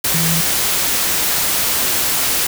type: tone in noise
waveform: sine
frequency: 164.2 Hz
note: E3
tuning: 6 cents flat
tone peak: -18 dBFS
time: 0.14-0.41 s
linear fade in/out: 5 ms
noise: white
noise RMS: -17 dBFS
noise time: 0.04-2.47 s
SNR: -4 dB
effects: none